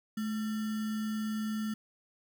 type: tone with sample-and-hold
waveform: sine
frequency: 216 Hz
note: A3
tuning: 32 cents flat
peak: -31 dBFS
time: 0.17-1.74 s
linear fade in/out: 5 ms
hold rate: 1575 Hz
effects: none